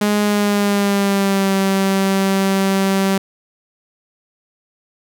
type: tone with pitch glide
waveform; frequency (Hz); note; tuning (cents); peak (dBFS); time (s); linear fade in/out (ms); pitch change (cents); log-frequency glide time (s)
sawtooth; 207.7 to 193.79; G#3 to G3; 0 to -20; -10; 0.01-3.18; 5; -120; 0.22-1.54
effects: none